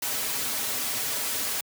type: noise with comb filter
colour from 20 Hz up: white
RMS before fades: -29 dBFS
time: 0.02-1.61 s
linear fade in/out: 5 ms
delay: 5.7 ms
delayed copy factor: -0.75
effects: high-pass 100 Hz 12 dB/octave